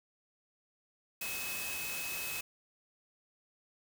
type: tone in noise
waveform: sine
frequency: 2569 Hz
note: E7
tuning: 45 cents flat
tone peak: -40 dBFS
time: 1.21-2.41 s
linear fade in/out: 5 ms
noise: white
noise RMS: -40 dBFS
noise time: 1.21-2.41 s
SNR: -3 dB
effects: none